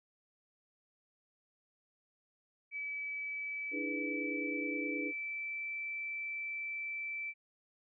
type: tone with pitch glide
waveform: sine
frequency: 2295 to 2326 Hz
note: D7 to D7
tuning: -40 to -17 cents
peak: -37 dBFS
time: 2.71-7.34 s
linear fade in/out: 50 ms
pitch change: +23 cents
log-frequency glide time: 3.19-5.65 s
type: chord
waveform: sine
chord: E dominant seventh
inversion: third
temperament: equal with one note detuned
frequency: 293.7 / 323.2 / 415.3 / 493.9 Hz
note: D4 / E4 / G#4 / B4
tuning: 0 / -34 / 0 / 0 cents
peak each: -39 / -43 / -44 / -44 dBFS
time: 3.71-5.13 s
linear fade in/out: 50 ms
effects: none